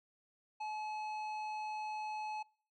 triangle tone with tanh clipping, 856 Hz, A5, 48 cents flat, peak -40 dBFS, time 0.6-2.43 s, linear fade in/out 10 ms, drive 15 dB, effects noise-tail reverb RT60 0.5 s tail -26 dB re dry

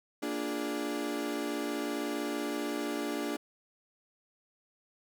35% pulse chord, Bb dominant seventh, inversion none, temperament equal, 233.1 / 293.7 / 349.2 / 415.3 Hz, Bb3 / D4 / F4 / Ab4, 0 / 0 / 0 / 0 cents, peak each -39 / -33 / -38 / -38 dBFS, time 0.22-3.37 s, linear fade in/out 10 ms, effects none

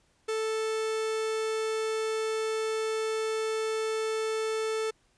45% pulse tone, 440 Hz, A4, in tune, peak -28 dBFS, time 0.28-4.91 s, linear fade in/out 10 ms, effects pink hiss -68 dBFS RMS until 5.17 s + resampled to 22050 Hz

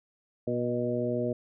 harmonic tone with a mistuned harmonic, 121.3 Hz, B2, 31 cents flat, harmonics 1 / 2 / 3 / 4 / 5, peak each -35 / -32 / -33 / -33 / -33 dBFS, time 0.47-1.33 s, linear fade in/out 5 ms, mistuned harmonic 5, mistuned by +17 cents, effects none

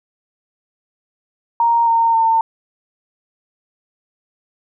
sine tone with pitch steps, 932.3 / 917.9 / 903.7 Hz, A#5 / A#5 / A5, 0 / -27 / +46 cents, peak -11 dBFS, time 1.6-2.41 s, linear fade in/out 2 ms, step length 270 ms, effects none

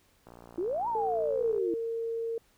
click train, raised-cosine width 1 ms, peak -35 dBFS, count 78, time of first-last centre 0.27-1.58 s, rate 58.8 Hz
sine exponential two-way sweep, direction up then down, 326.2 to 969 to 326.2 Hz, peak -28 dBFS, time 0.58-1.74 s, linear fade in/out 2 ms, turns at 0.88 s
sine tone with pitch glide, 450.1 to 457.7 Hz, A4 to A#4, +39 to -32 cents, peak -30 dBFS, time 0.95-2.38 s, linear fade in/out 2 ms, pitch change +29 cents, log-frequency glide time 1.2-1.64 s
effects pink hiss -66 dBFS RMS until 2.57 s

